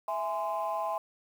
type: chord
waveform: sine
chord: E augmented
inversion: none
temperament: equal with one note detuned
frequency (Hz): 659.3 / 830.6 / 1035.1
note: E5 / G#5 / B#5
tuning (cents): 0 / 0 / -19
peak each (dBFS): -33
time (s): 0.08-0.98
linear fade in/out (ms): 2
effects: tanh soft clip ceiling -23 dBFS + 9-bit